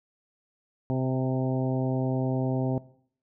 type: harmonic tone with a mistuned harmonic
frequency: 130 Hz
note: C3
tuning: 11 cents flat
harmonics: 1 / 2 / 3 / 4 / 5 / 6 / 7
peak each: -27 / -29 / -35 / -37 / -37 / -40 / -43 dBFS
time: 0.9-2.78 s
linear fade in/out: 0 ms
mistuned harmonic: 6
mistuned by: +22 cents
effects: noise-tail reverb RT60 0.6 s tail -19 dB re dry